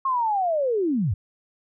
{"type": "linear sweep", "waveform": "sine", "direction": "down", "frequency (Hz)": [1089, 77.78], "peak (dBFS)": -20, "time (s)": [0.05, 1.14], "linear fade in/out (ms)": 5, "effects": []}